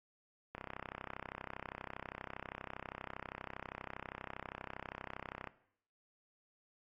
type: click train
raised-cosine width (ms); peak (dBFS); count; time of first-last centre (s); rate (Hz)
0.5; -28; 161; 0.55-5.473; 32.5
effects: noise-tail reverb RT60 0.7 s tail -17 dB re dry + AAC 32 kbps